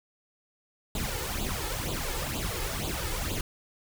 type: noise with flanger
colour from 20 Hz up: pink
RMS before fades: -32 dBFS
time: 0.95-3.41 s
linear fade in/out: 2 ms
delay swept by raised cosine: 0.26 to 2.36 ms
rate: 2.1 Hz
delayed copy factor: +0.75
effects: none